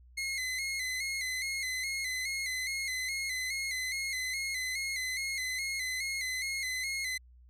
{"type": "tone with vibrato", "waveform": "sawtooth", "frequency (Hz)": 2093, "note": "C7", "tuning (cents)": 0, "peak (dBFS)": -29, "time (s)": [0.17, 7.18], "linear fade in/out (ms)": 10, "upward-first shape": "square", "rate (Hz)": 2.4, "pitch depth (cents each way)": 53, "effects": ["added 61 Hz sine -54 dBFS peak until 7.49 s", "low-pass 12000 Hz 12 dB/octave"]}